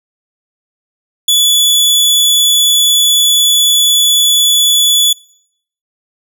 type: tone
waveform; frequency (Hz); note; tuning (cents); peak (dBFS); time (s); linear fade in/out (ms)
sawtooth; 3434; A7; -43; -4; 1.28-5.13; 5
effects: noise-tail reverb RT60 0.7 s tail -23 dB re dry